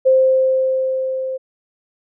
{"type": "tone with level ramp", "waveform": "sine", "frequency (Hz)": 523.3, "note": "C5", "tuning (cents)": 0, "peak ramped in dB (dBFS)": [-8, -21], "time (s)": [0.05, 1.38], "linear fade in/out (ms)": 20, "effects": []}